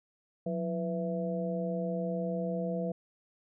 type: harmonic tone with a mistuned harmonic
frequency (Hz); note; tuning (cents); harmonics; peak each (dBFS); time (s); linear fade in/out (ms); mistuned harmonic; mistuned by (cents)
166.1; E3; +13; 1 / 2 / 3 / 4; -33 / -43 / -35 / -38; 0.46-2.92; 5; 1; +140
effects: none